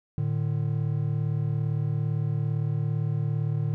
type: tone pair together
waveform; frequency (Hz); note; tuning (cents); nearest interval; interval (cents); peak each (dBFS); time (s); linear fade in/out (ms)
triangle; 112.52 / 150.2; A2 / D3; +39 / +39; perfect fourth; 500; -25; 0.18-3.74; 0
effects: none